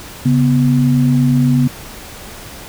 sine tone pair together, 138.59 / 246.9 Hz, C#3 / B3, 0 / 0 cents, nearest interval minor seventh, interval 1000 cents, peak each -12 dBFS, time 0.25-1.68 s, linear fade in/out 10 ms, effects pink hiss -33 dBFS RMS until 2.68 s

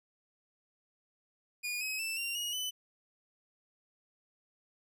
sawtooth tone with pitch steps, 2442 / 2546 / 2654 / 2767 / 2884 / 3006 Hz, D#7 / D#7 / E7 / F7 / F#7 / F#7, -33 / +39 / +11 / -17 / -45 / +27 cents, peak -31 dBFS, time 1.63-2.71 s, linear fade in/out 20 ms, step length 180 ms, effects none

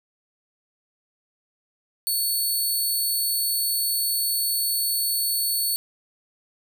5% pulse tone, 4435 Hz, C#8, in tune, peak -15 dBFS, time 2.07-5.76 s, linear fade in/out 0 ms, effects none

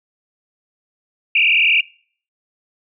sine tone with frequency modulation, 2573 Hz, E7, 43 cents flat, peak -11 dBFS, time 1.35-1.81 s, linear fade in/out 5 ms, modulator 39.7 Hz, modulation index 6.6, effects noise-tail reverb RT60 0.5 s tail -24 dB re dry

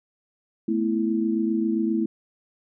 sine chord, A suspended second, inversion none, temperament just, 220 / 247.5 / 330 Hz, A3 / B3 / E4, 0 / +4 / +2 cents, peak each -24 / -29 / -24 dBFS, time 0.68-2.06 s, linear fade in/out 5 ms, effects none

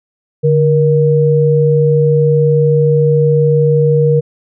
sine tone pair together, 146.83 / 472.9 Hz, D3 / A#4, 0 / +25 cents, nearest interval octave + minor sixth, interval 2025 cents, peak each -10 dBFS, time 0.43-4.21 s, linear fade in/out 20 ms, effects none

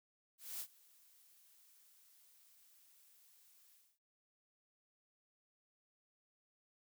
blue noise with ADSR envelope, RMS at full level -43 dBFS, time 0.38-3.99 s, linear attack 220 ms, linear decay 69 ms, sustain -24 dB, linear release 250 ms, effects none

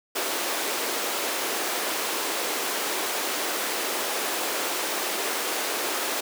pink high-pass noise, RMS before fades -28 dBFS, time 0.15-6.21 s, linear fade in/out 10 ms, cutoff 330 Hz, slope 24 dB/octave, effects none

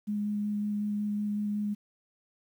sine tone with vibrato, 207.7 Hz, G#3, in tune, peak -28 dBFS, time 0.07-1.75 s, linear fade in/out 20 ms, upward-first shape square, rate 5.4 Hz, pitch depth 8 cents each way, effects 10-bit

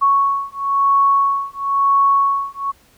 sine beating tone pair, 1108.7 / 1109.69 Hz, C#6 / C#6, 0 / +1 cents, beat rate 0.99 Hz, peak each -16 dBFS, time 0.01-2.72 s, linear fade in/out 20 ms, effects pink hiss -53 dBFS RMS until 2.97 s

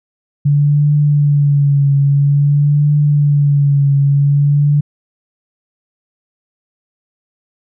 sine tone with vibrato, 143.7 Hz, D3, 37 cents flat, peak -8 dBFS, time 0.45-4.81 s, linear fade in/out 10 ms, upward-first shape triangle, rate 0.5 Hz, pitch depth 49 cents each way, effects none

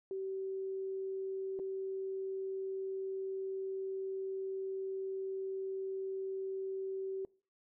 sine tone with dropouts, 384 Hz, G4, 36 cents flat, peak -36 dBFS, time 0.11-7.25 s, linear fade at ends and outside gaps 1 ms, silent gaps 1.591-1.597 s, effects noise-tail reverb RT60 0.4 s tail -23 dB re dry

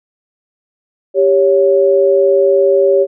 sine tone pair together, 393.9 / 557 Hz, G4 / C#5, +8 / +8 cents, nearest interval tritone, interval 600 cents, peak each -10 dBFS, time 1.14-3.07 s, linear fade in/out 50 ms, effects none

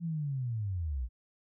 sine linear sweep, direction down, 172.7 to 55 Hz, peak -31 dBFS, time 0-1.09 s, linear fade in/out 50 ms, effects none

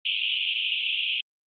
white band-pass noise, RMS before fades -27 dBFS, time 0.05-1.21 s, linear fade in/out 5 ms, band 2500 to 3300 Hz, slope 96 dB/octave, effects Opus 32 kbps

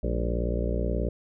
harmonic tone with a mistuned harmonic, 58.8 Hz, A#1, 16 cents sharp, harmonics 1 / 2 / 3 / 4 / 5 / 6 / 7 / 8 / 9 / 10, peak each -27 / -35 / -35 / -36 / -38 / -38 / -36 / -38 / -37 / -37 dBFS, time 0.03-1.09 s, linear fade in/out 5 ms, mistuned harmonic 4, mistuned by -150 cents, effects none

